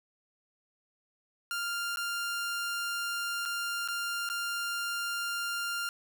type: tone with dropouts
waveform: sawtooth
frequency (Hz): 1396.9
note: F6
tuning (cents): 0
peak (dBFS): -28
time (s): 1.51-5.89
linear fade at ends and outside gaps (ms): 1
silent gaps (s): 1.96-1.971 / 3.454-3.458 / 3.877-3.885 / 4.29-4.299
effects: none